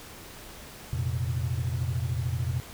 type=chord; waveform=sine; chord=F suspended fourth; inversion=none; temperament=equal with one note detuned; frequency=87.31 / 116.54 / 129.98 Hz; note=F2 / Bb2 / C3; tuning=0 / 0 / -11 cents; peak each=-30 dBFS; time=0.93-2.6 s; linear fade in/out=0 ms; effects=tanh soft clip ceiling -19 dBFS + pink hiss -45 dBFS RMS until 2.73 s